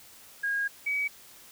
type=tone pair in turn; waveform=sine; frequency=1632 / 2273 Hz; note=G#6 / C#7; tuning=-31 / +43 cents; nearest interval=tritone; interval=574 cents; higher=second; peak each=-26 dBFS; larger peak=neither; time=0.43-0.68 / 0.86-1.08 s; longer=first; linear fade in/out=10 ms; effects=white hiss -52 dBFS RMS until 1.51 s